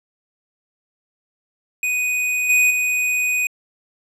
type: tone with level steps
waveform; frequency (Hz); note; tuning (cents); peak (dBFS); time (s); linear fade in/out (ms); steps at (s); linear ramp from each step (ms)
square; 2489; D#7; 0; -19 / -13 / -18; 1.83-3.47; 2; 2.49 / 2.7; 10
effects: low-pass 12000 Hz 12 dB/octave